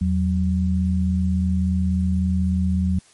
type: tone pair together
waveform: sine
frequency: 82.41 / 185.97 Hz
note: E2 / F#3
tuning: 0 / +9 cents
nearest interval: octave + major second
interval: 1409 cents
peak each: -20 dBFS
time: 0.01-2.99 s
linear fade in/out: 5 ms
effects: white hiss -53 dBFS RMS until 3.13 s + MP3 48 kbps